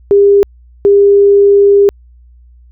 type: tone pair in turn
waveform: sine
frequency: 402.1 / 402.1 Hz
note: G4 / G4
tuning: +44 / +44 cents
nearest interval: unison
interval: 0 cents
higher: neither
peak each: -3 dBFS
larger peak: neither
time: 0.11-0.43 / 0.85-1.89 s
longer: second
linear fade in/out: 0 ms
effects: added 60 Hz sine -38 dBFS peak until 2.71 s